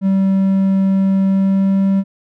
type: tone with pitch glide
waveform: triangle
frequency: 193 to 194.57 Hz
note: G3 to G3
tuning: -27 to -13 cents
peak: -9 dBFS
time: 0.01-2.04 s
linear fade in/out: 50 ms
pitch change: +14 cents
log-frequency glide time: 1.22-1.85 s
effects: none